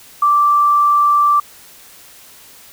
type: tone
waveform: sine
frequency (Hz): 1170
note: D6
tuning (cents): -7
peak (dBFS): -9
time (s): 0.22-1.4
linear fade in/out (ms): 5
effects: white hiss -42 dBFS RMS until 2.72 s